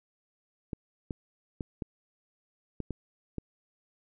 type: clicks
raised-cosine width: 3 ms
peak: -21 dBFS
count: 7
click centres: 0.732 / 1.108 / 1.608 / 1.822 / 2.803 / 2.907 / 3.383 s
effects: none